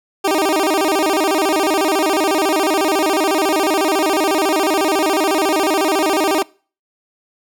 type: tone with vibrato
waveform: 20% pulse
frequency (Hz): 349.2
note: F4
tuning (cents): 0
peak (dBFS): -9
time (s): 0.24-6.43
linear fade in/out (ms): 10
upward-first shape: square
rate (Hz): 14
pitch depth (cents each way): 200
effects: noise-tail reverb RT60 0.4 s tail -24 dB re dry

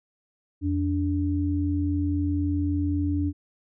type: tone pair together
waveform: sine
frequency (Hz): 86.22 / 290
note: F2 / D4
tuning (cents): -22 / -22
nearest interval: octave + major sixth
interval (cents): 2100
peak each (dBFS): -25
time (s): 0.61-3.33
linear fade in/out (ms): 50
effects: none

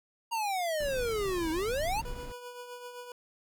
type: exponential two-way sweep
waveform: square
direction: down then up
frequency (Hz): 945 to 311.1 to 945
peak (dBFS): -30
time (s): 0.31-2.02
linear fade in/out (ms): 20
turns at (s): 1.51
type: noise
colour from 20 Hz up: brown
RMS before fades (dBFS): -40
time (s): 0.8-2.32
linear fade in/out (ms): 2
type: tone with tremolo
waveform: 25% pulse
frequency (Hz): 490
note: B4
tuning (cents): -14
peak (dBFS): -36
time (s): 2.05-3.12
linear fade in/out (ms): 2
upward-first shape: triangle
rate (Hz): 7.7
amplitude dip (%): 55
effects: none

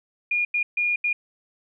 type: tone bursts at uneven times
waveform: sine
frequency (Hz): 2430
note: D#7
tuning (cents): -42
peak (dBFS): -20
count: 4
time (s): 0.31-0.45 / 0.54-0.63 / 0.77-0.96 / 1.04-1.13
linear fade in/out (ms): 5
effects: none

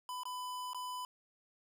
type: tone with dropouts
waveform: square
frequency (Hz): 1000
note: B5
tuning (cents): +21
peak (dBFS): -40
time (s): 0.09-1.05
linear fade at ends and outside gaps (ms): 1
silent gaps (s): 0.234-0.254 / 0.733-0.746
effects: none

